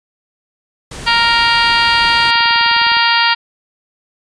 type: noise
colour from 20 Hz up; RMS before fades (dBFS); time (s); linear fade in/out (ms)
pink; -29; 0.91-2.31; 5
type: harmonic tone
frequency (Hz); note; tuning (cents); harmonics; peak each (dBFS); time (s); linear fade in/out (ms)
466.2; A#4; 0; 2 / 3 / 4 / 5 / 6 / 7 / 8 / 9 / 10; -15 / -17 / -17 / -21 / -18 / -20 / -24 / -22 / -19; 1.06-3.35; 20
type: click train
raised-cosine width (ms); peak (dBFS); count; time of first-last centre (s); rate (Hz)
2; -21; 19; 2.05-2.968; 19.6
effects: resampled to 22050 Hz